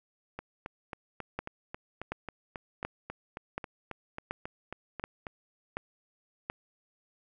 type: two click trains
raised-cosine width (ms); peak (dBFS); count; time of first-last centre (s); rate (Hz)
0.5; -18 / -23; 8 / 19; 1.39-6.499 / 0.39-5.268; 1.37 / 3.69
effects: none